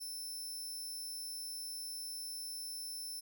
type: tone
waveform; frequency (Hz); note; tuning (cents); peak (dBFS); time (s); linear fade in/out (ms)
20% pulse; 5320; E8; +15; -36; 0-3.21; 20
effects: none